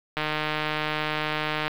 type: click train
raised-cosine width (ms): 0.3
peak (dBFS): -10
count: 232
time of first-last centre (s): 0.17-1.68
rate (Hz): 153
effects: low-pass 4000 Hz 12 dB/octave + 7-bit